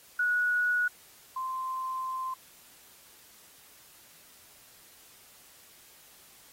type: tone pair in turn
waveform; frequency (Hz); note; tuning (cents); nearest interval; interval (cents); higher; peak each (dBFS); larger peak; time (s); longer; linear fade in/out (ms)
sine; 1463 / 1040.6; F#6 / C6; -20 / -10; tritone; 590; first; -24 / -31; first; 0.19-0.88 / 1.36-2.34; second; 5
effects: white hiss -56 dBFS RMS until 6.52 s + AAC 48 kbps